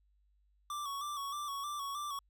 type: tone with vibrato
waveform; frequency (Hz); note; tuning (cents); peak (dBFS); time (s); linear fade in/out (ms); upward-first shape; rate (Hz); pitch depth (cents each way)
square; 1145; D6; -44; -38; 0.7-2.19; 2; square; 3.2; 47
effects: added 50 Hz sine -68 dBFS peak until 2.29 s